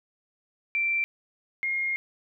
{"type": "tone pair in turn", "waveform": "sine", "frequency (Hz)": [2349, 2137], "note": ["D7", "C7"], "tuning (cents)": [0, 36], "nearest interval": "major second", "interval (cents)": 164, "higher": "first", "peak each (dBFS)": [-23, -25], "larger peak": "first", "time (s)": [[0.75, 1.04], [1.63, 1.96]], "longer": "second", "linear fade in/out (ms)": 0, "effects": []}